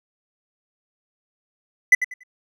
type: tone with echo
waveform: triangle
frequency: 2002 Hz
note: B6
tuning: 23 cents sharp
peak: -6 dBFS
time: 1.92-1.95 s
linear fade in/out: 5 ms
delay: 95 ms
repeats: 3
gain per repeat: -12 dB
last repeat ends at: 2.235 s
effects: none